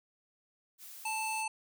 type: noise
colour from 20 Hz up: blue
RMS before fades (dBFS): -49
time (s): 0.78-1.45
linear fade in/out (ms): 50
type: harmonic tone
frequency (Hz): 880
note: A5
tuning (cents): 0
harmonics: 1 / 3 / 5 / 7 / 9 / 10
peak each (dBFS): -35 / -37 / -48 / -48 / -53 / -42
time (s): 1.05-1.48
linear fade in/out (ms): 5
effects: none